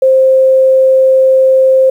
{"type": "tone", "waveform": "sine", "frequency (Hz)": 526, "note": "C5", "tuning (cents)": 9, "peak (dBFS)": -4, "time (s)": [0.02, 1.9], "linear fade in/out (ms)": 5, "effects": ["7-bit"]}